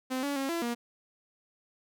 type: tone with pitch steps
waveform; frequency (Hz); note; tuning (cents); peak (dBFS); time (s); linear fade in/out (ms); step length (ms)
sawtooth; 258.4 / 283.9 / 271.3 / 337.3 / 237.6; C4 / C#4 / C#4 / E4 / A#3; -21 / +41 / -37 / +40 / +33; -26; 0.1-0.75; 20; 130
effects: none